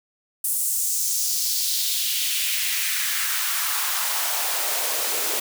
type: noise with high-pass filter sweep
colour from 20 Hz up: white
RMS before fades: -24 dBFS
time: 0.44-5.4 s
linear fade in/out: 5 ms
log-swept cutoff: 9400 to 390 Hz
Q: 1.9
effects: none